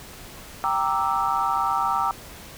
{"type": "chord", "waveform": "sine", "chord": "E half-diminished seventh", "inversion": "first", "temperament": "equal", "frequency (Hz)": [784, 932.3, 1174.7, 1318.5], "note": ["G5", "Bb5", "D6", "E6"], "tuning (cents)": [0, 0, 0, 0], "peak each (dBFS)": -26, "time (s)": [0.64, 2.11], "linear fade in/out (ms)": 0, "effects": ["pink hiss -42 dBFS RMS until 2.57 s"]}